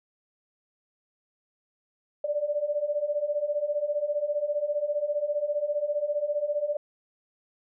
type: beating tone pair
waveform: sine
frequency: 578 / 593 Hz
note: D5 / D5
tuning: -28 / +17 cents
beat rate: 15 Hz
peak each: -30 / -27 dBFS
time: 2.24-6.77 s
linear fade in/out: 5 ms
effects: none